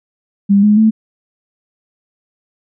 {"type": "tone with pitch steps", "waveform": "sine", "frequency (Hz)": [200, 209.5, 219.4], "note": ["G3", "G#3", "A3"], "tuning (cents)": [35, 15, -5], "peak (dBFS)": -6, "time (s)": [0.49, 0.91], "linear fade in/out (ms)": 20, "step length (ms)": 140, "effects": []}